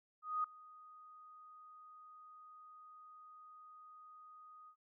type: tone with ADSR envelope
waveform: sine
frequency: 1244.5 Hz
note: D#6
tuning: in tune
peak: -32 dBFS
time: 0.22-4.76 s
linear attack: 220 ms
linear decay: 4 ms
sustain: -23 dB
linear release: 79 ms
effects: none